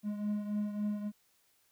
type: beating tone pair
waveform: triangle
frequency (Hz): 207.7 / 211.3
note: G#3 / G#3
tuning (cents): 0 / +30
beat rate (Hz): 3.6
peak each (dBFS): -31 / -38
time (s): 0.03-1.12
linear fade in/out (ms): 50
effects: white hiss -71 dBFS RMS until 1.71 s